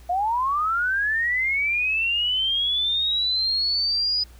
sine linear sweep, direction up, 688 to 4978 Hz, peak -20 dBFS, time 0.09-4.24 s, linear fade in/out 10 ms, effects added 60 Hz sine -44 dBFS peak until 4.39 s + pink hiss -54 dBFS RMS until 4.39 s

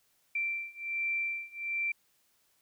sine beating tone pair, 2349 / 2350.3 Hz, D7 / D7, 0 / +1 cents, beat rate 1.3 Hz, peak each -35 / -34 dBFS, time 0.35-1.92 s, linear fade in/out 5 ms, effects white hiss -71 dBFS RMS until 2.61 s

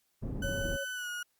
pink low-pass noise, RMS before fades -36 dBFS, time 0.22-0.77 s, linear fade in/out 10 ms, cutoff 290 Hz, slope 12 dB/octave
35% pulse tone with pitch glide, 1504 to 1444.4 Hz, F#6 to F#6, +28 to -42 cents, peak -34 dBFS, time 0.42-1.23 s, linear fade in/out 5 ms, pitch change -70 cents, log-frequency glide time 0.93-1.09 s
sine tone, 553 Hz, C#5, 4 cents flat, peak -36 dBFS, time 0.43-0.85 s, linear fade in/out 20 ms
effects white hiss -75 dBFS RMS until 1.39 s + Opus 48 kbps

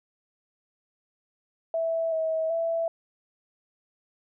sine tone with pitch steps, 657 / 642 / 663 Hz, E5 / E5 / E5, -6 / -46 / +10 cents, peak -24 dBFS, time 1.74-2.88 s, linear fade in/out 2 ms, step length 380 ms, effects none

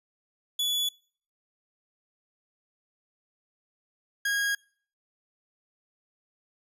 40% pulse tone pair in turn, 3421 / 1638.5 Hz, A7 / G#6, -49 / -24 cents, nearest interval octave + minor second, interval 1275 cents, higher first, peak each -24 dBFS, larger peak neither, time 0.59-0.89 / 4.25-4.55 s, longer neither, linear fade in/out 5 ms, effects noise-tail reverb RT60 0.5 s tail -26 dB re dry + resampled to 32000 Hz

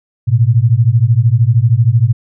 sine beating tone pair, 110 / 123 Hz, A2 / B2, 0 / -7 cents, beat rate 13 Hz, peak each -10 dBFS, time 0.27-2.13 s, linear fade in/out 20 ms, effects none

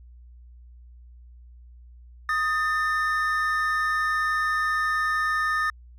triangle tone pair together, 1244.5 / 1790.4 Hz, D#6 / A6, 0 / +30 cents, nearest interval tritone, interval 630 cents, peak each -23 dBFS, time 2.29-5.7 s, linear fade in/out 2 ms, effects added 60 Hz sine -45 dBFS peak until 5.98 s

